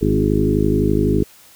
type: harmonic tone with a mistuned harmonic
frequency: 51.91 Hz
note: G#1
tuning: in tune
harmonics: 1 / 2 / 3 / 4 / 5 / 6 / 7 / 8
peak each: -22 / -22 / -22 / -22 / -22 / -22 / -22 / -22 dBFS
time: 0.01-1.24 s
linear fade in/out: 10 ms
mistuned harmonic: 6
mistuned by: +18 cents
effects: white hiss -47 dBFS RMS until 1.55 s